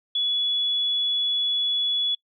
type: tone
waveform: sine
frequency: 3400 Hz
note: G#7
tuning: 40 cents sharp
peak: -21 dBFS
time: 0.15-2.15 s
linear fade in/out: 5 ms
effects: noise-tail reverb RT60 0.1 s tail -26 dB re dry